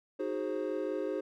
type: chord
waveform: triangle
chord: Ab dominant seventh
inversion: second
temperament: equal with one note detuned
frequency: 311.1 / 370 / 415.3 / 529.6 Hz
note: Eb4 / Gb4 / Ab4 / C5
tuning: 0 / 0 / 0 / +21 cents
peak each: -36 / -36 / -35 / -35 dBFS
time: 0.19-1.21 s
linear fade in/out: 10 ms
effects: none

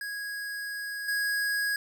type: tone with level steps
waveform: square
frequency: 1654 Hz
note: G#6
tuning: 8 cents flat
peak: -34 / -27 dBFS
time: 0.01-1.76 s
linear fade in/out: 2 ms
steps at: 1.08 s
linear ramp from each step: 5 ms
effects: none

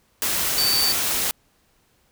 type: tone in noise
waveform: sine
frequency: 4572 Hz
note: D8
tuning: 47 cents flat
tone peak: -19 dBFS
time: 0.58-0.92 s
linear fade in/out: 0 ms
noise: white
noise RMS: -23 dBFS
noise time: 0.22-1.31 s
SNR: +1 dB
effects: pink hiss -63 dBFS RMS until 2.11 s

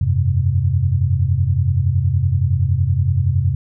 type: chord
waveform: sine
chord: F suspended second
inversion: none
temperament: equal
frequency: 87.31 / 98 / 130.81 Hz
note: F2 / G2 / C3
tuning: 0 / 0 / 0 cents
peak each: -18 dBFS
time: 0.01-3.55 s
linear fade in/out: 5 ms
effects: none

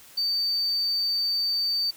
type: tone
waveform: triangle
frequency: 4593 Hz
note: D8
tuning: 39 cents flat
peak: -21 dBFS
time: 0.17-1.91 s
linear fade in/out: 10 ms
effects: tanh soft clip ceiling -17 dBFS + white hiss -50 dBFS RMS until 1.96 s

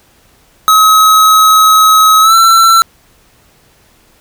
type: tone with pitch glide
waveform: square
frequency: 1278 to 1342.3 Hz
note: D#6 to E6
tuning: +46 to +31 cents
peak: -4 dBFS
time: 0.68-2.82 s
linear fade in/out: 0 ms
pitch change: +85 cents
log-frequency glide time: 2.21-2.35 s
effects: pink hiss -48 dBFS RMS until 4.2 s

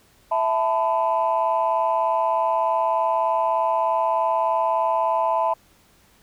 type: chord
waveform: sine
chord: E suspended fourth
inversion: none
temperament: equal with one note detuned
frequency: 659.3 / 880 / 1003.3 Hz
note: E5 / A5 / B5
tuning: 0 / 0 / +27 cents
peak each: -22 dBFS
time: 0.31-5.54 s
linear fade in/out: 10 ms
effects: tanh soft clip ceiling -11 dBFS + pink hiss -57 dBFS RMS until 6.22 s

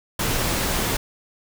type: noise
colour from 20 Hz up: pink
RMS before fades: -23 dBFS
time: 0.19-0.97 s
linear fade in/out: 5 ms
effects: none

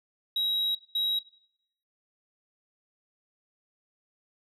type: tone pair in turn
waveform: sine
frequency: 3839 / 3839 Hz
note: B7 / B7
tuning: -50 / -50 cents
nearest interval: unison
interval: 0 cents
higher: neither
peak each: -22 / -22 dBFS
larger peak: neither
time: 0.36-0.75 / 0.95-1.19 s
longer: first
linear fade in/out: 5 ms
effects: noise-tail reverb RT60 0.7 s tail -20 dB re dry + tanh soft clip ceiling -24 dBFS

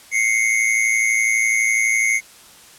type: tone pair together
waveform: square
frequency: 2093 / 2205 Hz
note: C7 / C#7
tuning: 0 / -10 cents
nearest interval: minor second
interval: 90 cents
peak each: -19 dBFS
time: 0.11-2.21 s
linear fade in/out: 50 ms
effects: white hiss -45 dBFS RMS until 2.78 s + low-pass 11000 Hz 12 dB/octave

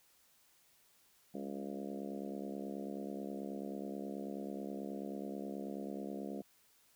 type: harmonic tone with a mistuned harmonic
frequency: 69.3 Hz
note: C#2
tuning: in tune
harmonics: 3 / 4 / 5 / 6 / 7 / 8 / 9 / 10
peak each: -44 / -46 / -48 / -50 / -51 / -52 / -53 / -54 dBFS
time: 1.34-6.42 s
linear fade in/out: 5 ms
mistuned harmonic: 3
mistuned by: -48 cents
effects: white hiss -69 dBFS RMS until 6.95 s

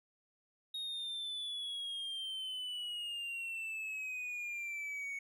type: exponential sweep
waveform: triangle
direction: down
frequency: 3752 to 2217 Hz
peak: -37 dBFS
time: 0.74-5.19 s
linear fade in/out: 5 ms
effects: none

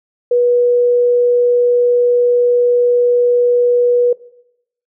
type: tone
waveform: sine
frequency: 486.2 Hz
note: B4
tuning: 27 cents flat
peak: -9 dBFS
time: 0.31-4.13 s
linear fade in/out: 5 ms
effects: noise-tail reverb RT60 0.8 s tail -19 dB re dry

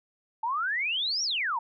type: exponential two-way sweep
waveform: sine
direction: up then down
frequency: 869 to 5790 to 869 Hz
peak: -26 dBFS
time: 0.43-1.59 s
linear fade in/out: 5 ms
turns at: 1.23 s
effects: none

